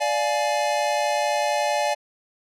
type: chord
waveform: square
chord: D diminished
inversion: none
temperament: equal with one note detuned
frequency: 587.3 / 698.5 / 842.7 Hz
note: D5 / F5 / Ab5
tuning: 0 / 0 / +25 cents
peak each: -25 / -28 / -25 dBFS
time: 0-1.95 s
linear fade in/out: 20 ms
effects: low-pass 9000 Hz 12 dB/octave